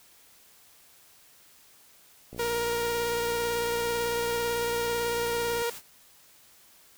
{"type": "click train", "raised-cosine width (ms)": 2, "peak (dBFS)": -29, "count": 197, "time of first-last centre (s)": [2.33, 5.619], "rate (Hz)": 59.6}
{"type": "noise", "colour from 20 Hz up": "white", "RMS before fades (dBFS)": -42, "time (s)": [2.36, 5.82], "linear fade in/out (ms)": 50}
{"type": "tone with vibrato", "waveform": "sawtooth", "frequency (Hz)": 470, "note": "A#4", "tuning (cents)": 14, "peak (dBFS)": -23, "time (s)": [2.39, 5.7], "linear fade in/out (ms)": 5, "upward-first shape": "sine", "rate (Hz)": 18, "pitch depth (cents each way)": 18}
{"effects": ["white hiss -57 dBFS RMS until 6.97 s"]}